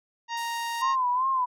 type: harmonic tone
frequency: 932.3 Hz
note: A#5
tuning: in tune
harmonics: 1 / 2 / 3 / 4 / 5 / 6 / 7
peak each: -30 / -36 / -40 / -42 / -44 / -46 / -47 dBFS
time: 0.28-0.96 s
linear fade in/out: 50 ms
type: noise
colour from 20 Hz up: violet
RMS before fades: -37 dBFS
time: 0.37-0.82 s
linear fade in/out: 2 ms
type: tone with vibrato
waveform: sine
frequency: 1023 Hz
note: C6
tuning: 39 cents flat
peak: -22 dBFS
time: 0.81-1.46 s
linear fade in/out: 20 ms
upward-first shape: sine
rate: 2.6 Hz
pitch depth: 80 cents each way
effects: low-pass 10000 Hz 12 dB/octave